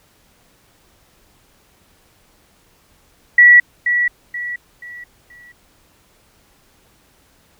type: tone with echo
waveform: sine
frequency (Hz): 1941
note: B6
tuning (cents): -31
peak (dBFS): -4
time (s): 3.38-3.6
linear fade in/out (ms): 5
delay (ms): 480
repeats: 4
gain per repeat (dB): -9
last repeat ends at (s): 5.52
effects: pink hiss -55 dBFS RMS until 7.59 s